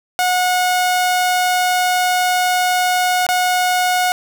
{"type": "tone with dropouts", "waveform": "sawtooth", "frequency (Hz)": 728, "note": "F#5", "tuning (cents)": -28, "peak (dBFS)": -10, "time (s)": [0.19, 4.12], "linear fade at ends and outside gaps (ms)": 0, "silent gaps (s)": [3.266, 3.289], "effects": []}